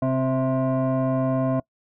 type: tone with frequency modulation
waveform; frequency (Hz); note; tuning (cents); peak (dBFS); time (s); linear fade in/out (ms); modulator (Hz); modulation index
sine; 261.6; C4; 0; -18; 0.02-1.6; 5; 394; 1.3
effects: noise-tail reverb RT60 0.1 s tail -25 dB re dry + tanh soft clip ceiling -16 dBFS